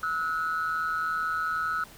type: tone pair together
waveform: sine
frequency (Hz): 1300 / 1462.3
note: E6 / F#6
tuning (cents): -24 / -21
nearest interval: major second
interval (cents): 203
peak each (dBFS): -27 / -29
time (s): 0.03-1.84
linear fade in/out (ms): 2
effects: tanh soft clip ceiling -21 dBFS + pink hiss -50 dBFS RMS until 1.97 s